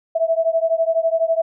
sine beating tone pair, 651 / 663 Hz, E5 / E5, -22 / +10 cents, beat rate 12 Hz, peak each -18 / -19 dBFS, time 0.15-1.42 s, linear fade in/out 10 ms, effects none

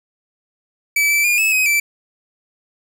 45% pulse tone with pitch steps, 2303 / 2321 / 2422 / 2600 / 2524 / 2329 Hz, D7 / D7 / D#7 / E7 / D#7 / D7, -34 / -21 / -47 / -24 / +24 / -15 cents, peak -13 dBFS, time 0.96-1.8 s, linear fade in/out 5 ms, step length 140 ms, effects none

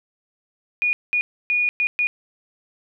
sine tone bursts at uneven times, 2450 Hz, D#7, 27 cents flat, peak -17 dBFS, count 5, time 0.82-0.93 / 1.13-1.21 / 1.5-1.69 / 1.8-1.87 / 1.99-2.07 s, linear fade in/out 0 ms, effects none

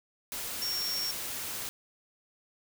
sine tone in noise, 5510 Hz, F8, 24 cents flat, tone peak -31 dBFS, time 0.62-1.11 s, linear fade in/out 0 ms, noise white, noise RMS -37 dBFS, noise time 0.32-1.69 s, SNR +3 dB, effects none

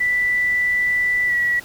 sine tone with pitch glide, 1975.5 to 1936 Hz, B6 to B6, 0 to -35 cents, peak -16 dBFS, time 0-1.6 s, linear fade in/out 10 ms, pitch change -35 cents, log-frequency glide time 1.27-1.34 s, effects pink hiss -41 dBFS RMS until 1.64 s

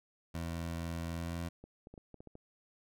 20% pulse tone with pitch glide, 83.7 to 84.77 Hz, E2 to E2, +27 to +49 cents, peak -32 dBFS, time 0.34-1.49 s, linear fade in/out 10 ms, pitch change +22 cents, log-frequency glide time 1.14-1.31 s
clicks, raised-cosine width 2 ms, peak -37 dBFS, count 8, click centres 1.64 / 1.871 / 1.94 / 1.978 / 2.143 / 2.205 / 2.273 / 2.354 s
effects none

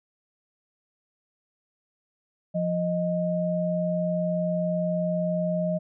sine tone pair together, 174.61 / 622.2 Hz, F3 / D#5, 0 / 0 cents, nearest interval octave + minor seventh, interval 2200 cents, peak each -26 dBFS, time 2.54-5.79 s, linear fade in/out 20 ms, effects none

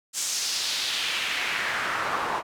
pink noise with band-pass filter sweep, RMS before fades -28 dBFS, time 0.13-2.43 s, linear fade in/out 50 ms, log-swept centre 7200 to 910 Hz, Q 1.9, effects none

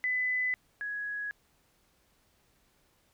sine tone pair in turn, 2005 / 1670.2 Hz, B6 / G#6, +26 / +9 cents, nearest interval minor third, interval 317 cents, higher first, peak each -27 / -33 dBFS, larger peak first, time 0.04-0.54 / 0.81-1.31 s, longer neither, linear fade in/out 0 ms, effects pink hiss -69 dBFS RMS until 3.13 s

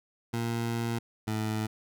20% pulse tone pair in turn, 116.54 / 108.81 Hz, A#2 / A2, 0 / -19 cents, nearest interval minor second, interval 119 cents, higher first, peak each -24 dBFS, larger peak neither, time 0.33-0.99 / 1.27-1.67 s, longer first, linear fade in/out 10 ms, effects none

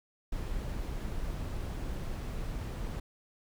brown noise, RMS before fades -36 dBFS, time 0.32-3 s, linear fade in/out 5 ms, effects none

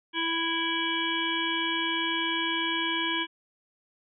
harmonic tone, 330.1 Hz, E4, 2 cents sharp, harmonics 1 / 3 / 5 / 7 / 9 / 10, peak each -33 / -33 / -33 / -33 / -33 / -33 dBFS, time 0.13-3.27 s, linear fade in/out 50 ms, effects none

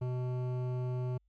triangle tone with hard clipping, 125.6 Hz, B2, 30 cents sharp, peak -34 dBFS, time 0.01-1.18 s, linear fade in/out 10 ms, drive 17 dB, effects added 50 Hz sine -69 dBFS peak until 1.28 s

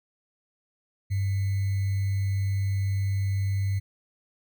sine tone with sample-and-hold, 98 Hz, G2, in tune, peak -23 dBFS, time 1.1-3.8 s, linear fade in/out 20 ms, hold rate 2100 Hz, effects none

